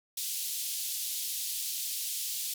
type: band-pass noise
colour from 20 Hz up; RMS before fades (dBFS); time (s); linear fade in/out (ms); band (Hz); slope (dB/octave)
white; -35; 0.17-2.54; 5; 3100 to 16000; 24
effects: none